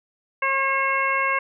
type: harmonic tone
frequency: 541 Hz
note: C#5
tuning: 42 cents flat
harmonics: 1 / 2 / 3 / 4 / 5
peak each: -30 / -23 / -27 / -24 / -30 dBFS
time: 0.42-1.39 s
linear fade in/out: 5 ms
effects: none